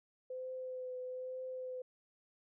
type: tone with vibrato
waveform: sine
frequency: 510 Hz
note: C5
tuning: 44 cents flat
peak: -40 dBFS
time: 0.3-1.82 s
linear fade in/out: 5 ms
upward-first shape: triangle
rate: 1.1 Hz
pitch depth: 19 cents each way
effects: none